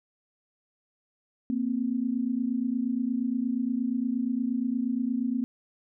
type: tone pair together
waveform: sine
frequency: 233.1 / 261.6 Hz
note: A#3 / C4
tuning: 0 / 0 cents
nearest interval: major second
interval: 200 cents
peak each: -28 dBFS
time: 1.5-5.44 s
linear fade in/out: 0 ms
effects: none